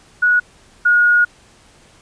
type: tone pair in turn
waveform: sine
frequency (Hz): 1462 / 1441.9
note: F#6 / F#6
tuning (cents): -21 / -45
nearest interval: unison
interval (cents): 24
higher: first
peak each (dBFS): -10 / -9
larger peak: second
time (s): 0.22-0.4 / 0.85-1.25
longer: second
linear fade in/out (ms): 10
effects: pink hiss -49 dBFS RMS until 2.01 s + resampled to 22050 Hz